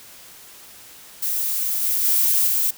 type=noise with level steps; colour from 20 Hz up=violet; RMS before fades=-23 / -21 / -18 / -20 dBFS; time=1.22-2.71 s; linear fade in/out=10 ms; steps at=1.82 / 2.04 / 2.47 s; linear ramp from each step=10 ms; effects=white hiss -44 dBFS RMS until 2.77 s